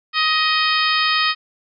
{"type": "harmonic tone", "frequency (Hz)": 627, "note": "D#5", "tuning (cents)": 13, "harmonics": [2, 3, 4, 5, 6, 7, 8], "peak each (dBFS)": [-20, -22, -23, -24, -25, -25, -26], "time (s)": [0.13, 1.35], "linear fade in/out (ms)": 50, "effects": []}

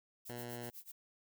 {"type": "noise with tremolo", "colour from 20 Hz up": "violet", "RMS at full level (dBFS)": -49, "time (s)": [0.25, 0.92], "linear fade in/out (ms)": 10, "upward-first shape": "sine", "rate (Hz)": 8, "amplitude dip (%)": 95}
{"type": "tone", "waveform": "10% pulse", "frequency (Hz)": 120.1, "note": "B2", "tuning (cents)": -48, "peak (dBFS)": -35, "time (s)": [0.29, 0.7], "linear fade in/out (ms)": 5}
{"effects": []}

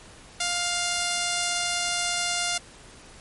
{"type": "tone", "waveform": "5% pulse", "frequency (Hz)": 702, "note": "F5", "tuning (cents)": 9, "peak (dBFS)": -13, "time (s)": [0.4, 2.58], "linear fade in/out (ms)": 5, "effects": ["pink hiss -48 dBFS RMS until 3.2 s", "MP3 48 kbps"]}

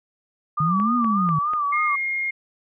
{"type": "tone with vibrato", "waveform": "sine", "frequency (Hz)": 1186, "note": "D6", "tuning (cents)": 17, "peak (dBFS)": -20, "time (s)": [0.57, 1.96], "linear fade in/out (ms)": 10, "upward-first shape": "sine", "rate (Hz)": 3.4, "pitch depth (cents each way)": 74}
{"type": "linear two-way sweep", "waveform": "sine", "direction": "up then down", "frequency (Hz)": [146.83, 246.9, 146.83], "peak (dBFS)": -20, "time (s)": [0.6, 1.39], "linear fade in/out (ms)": 5, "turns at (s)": 0.96}
{"type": "click train", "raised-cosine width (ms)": 0.5, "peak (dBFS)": -20, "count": 4, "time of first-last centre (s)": [0.8, 1.535], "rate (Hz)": 4.08}
{"type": "tone", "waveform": "sine", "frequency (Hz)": 2136, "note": "C7", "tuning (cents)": 35, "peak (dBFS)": -22, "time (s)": [1.72, 2.31], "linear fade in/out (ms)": 10}
{"effects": []}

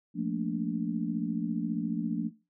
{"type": "chord", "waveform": "sine", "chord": "Bb major seventh", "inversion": "second", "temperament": "just", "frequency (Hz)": [174.81, 218.5, 233.1, 291.4], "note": ["F3", "A3", "Bb3", "D4"], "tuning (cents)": [2, -12, 0, -13], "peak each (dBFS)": -34, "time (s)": [0.14, 2.31], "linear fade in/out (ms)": 50, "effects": ["noise-tail reverb RT60 0.3 s tail -19 dB re dry"]}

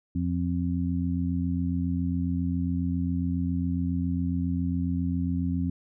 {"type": "harmonic tone", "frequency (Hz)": 87.31, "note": "F2", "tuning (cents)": 0, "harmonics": [1, 2, 3], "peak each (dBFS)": [-29, -29, -29], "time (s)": [0.15, 5.7], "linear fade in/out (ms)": 5, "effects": []}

